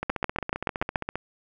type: two click trains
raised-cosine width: 0.5 ms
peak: -14 / -9 dBFS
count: 18 / 7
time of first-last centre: 0.03-1.156 / 0.1-0.958 s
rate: 15.1 / 6.99 Hz
effects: none